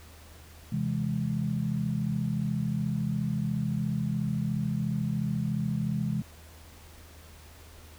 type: chord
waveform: sine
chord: C augmented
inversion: none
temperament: equal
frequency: 130.81 / 164.81 / 207.7 Hz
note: C3 / E3 / G#3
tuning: 0 / 0 / 0 cents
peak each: -31 dBFS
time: 0.72-6.22 s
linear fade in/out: 5 ms
effects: added 79 Hz sine -50 dBFS peak until 7.98 s + pink hiss -53 dBFS RMS until 7.98 s